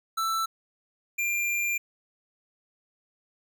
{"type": "tone pair in turn", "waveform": "square", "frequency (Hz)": [1327, 2386], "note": ["E6", "D7"], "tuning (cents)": [11, 27], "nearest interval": "minor seventh", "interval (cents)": 1016, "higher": "second", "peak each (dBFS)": [-26, -26], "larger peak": "neither", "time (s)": [[0.17, 0.46], [1.18, 1.78]], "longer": "second", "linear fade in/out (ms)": 10, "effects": []}